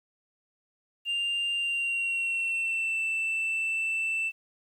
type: tone with pitch glide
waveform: sine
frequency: 2794 to 2662 Hz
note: F7 to E7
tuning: 0 to +16 cents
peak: -24 dBFS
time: 1.05-4.32 s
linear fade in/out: 50 ms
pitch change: -84 cents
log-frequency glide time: 1.54-3.02 s
effects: tanh soft clip ceiling -25 dBFS + 10-bit